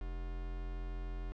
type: tone with quantisation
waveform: triangle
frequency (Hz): 43.22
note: F1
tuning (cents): -17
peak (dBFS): -36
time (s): 0.01-1.32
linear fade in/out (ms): 0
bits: 8
effects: low-pass 3000 Hz 12 dB/octave